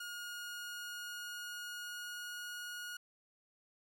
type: tone with pitch glide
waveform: sawtooth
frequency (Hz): 1432 to 1443.6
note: F6 to F#6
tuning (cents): +43 to -43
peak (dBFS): -39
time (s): 0-2.97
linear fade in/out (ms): 5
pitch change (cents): +14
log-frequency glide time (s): 0.12-2.43
effects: none